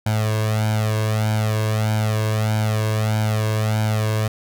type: tone with flanger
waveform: sawtooth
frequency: 108.5 Hz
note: A2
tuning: 24 cents flat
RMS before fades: -20 dBFS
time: 0.06-4.28 s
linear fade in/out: 5 ms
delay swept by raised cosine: 1.3 to 1.86 ms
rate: 1.6 Hz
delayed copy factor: +0.85
effects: none